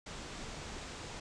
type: low-pass noise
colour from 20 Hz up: pink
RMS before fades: -45 dBFS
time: 0.06-1.2 s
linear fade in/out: 5 ms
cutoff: 8200 Hz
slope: 48 dB/octave
effects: none